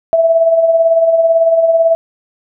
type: tone with tremolo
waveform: sine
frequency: 659.3 Hz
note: E5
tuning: in tune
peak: -5 dBFS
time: 0.13-1.95 s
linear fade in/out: 0 ms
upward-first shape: sine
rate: 18 Hz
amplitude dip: 50%
effects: none